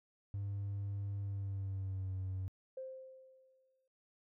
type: tone with pitch glide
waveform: triangle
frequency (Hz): 100 to 94.39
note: G2 to F#2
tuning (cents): +35 to +35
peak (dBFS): -34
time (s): 0.34-2.48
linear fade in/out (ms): 0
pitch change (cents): -100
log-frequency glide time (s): 1.2-2.14
type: tone with exponential decay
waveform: sine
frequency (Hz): 523.3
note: C5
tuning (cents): 0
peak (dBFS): -40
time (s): 2.77-3.88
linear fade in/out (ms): 5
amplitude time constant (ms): 240
effects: tanh soft clip ceiling -32 dBFS